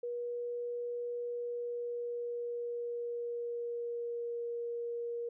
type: tone with pitch glide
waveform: sine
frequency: 480.9 to 472.1 Hz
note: B4 to A#4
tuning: -46 to +22 cents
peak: -35 dBFS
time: 0.03-5.29 s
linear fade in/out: 5 ms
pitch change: -32 cents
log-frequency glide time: 1.14-4.39 s
effects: none